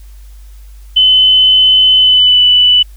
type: tone with pitch glide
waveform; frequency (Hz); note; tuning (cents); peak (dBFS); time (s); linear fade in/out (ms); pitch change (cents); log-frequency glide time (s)
sine; 3032 to 2978; F#7 to F#7; +42 to +11; -4; 0.96-2.83; 10; -31; 1.96-2.42
effects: added 50 Hz sine -31 dBFS peak until 2.96 s + white hiss -49 dBFS RMS until 2.96 s